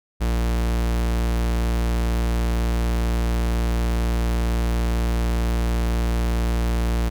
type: tone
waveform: 45% pulse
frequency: 57.9 Hz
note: A#1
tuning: 11 cents flat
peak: -19 dBFS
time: 0.2-7.1 s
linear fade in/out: 20 ms
effects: none